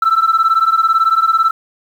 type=beating tone pair; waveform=sine; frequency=1318.5 / 1336.5 Hz; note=E6 / E6; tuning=0 / +23 cents; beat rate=18 Hz; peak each=-11 dBFS; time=0.02-1.51 s; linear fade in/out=5 ms; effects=tanh soft clip ceiling -6 dBFS + 7-bit